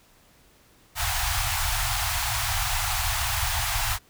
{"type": "band-stop noise", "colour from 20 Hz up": "pink", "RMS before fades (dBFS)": -26, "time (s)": [0.95, 3.99], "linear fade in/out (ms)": 50, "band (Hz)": [120, 680], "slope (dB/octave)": 96, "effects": ["pink hiss -58 dBFS RMS until 4.09 s"]}